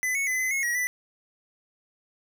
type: tone with pitch steps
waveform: square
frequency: 2012 / 2208 / 2022 / 2034 / 2173 / 1908 / 1984 Hz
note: B6 / C#7 / B6 / C7 / C#7 / A#6 / B6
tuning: +32 / -7 / +40 / -50 / -35 / +40 / +7 cents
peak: -25 dBFS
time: 0.03-0.87 s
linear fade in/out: 0 ms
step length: 120 ms
effects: none